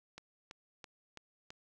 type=click train; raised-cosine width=0.2 ms; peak=-30 dBFS; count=5; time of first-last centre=0.18-1.505 s; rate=3.02 Hz; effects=none